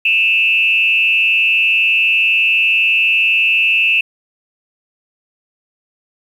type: tone with frequency modulation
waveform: sine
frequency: 2648 Hz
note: E7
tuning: 7 cents sharp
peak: -10 dBFS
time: 0.05-4.01 s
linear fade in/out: 5 ms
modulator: 186 Hz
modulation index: 0.7
effects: 7-bit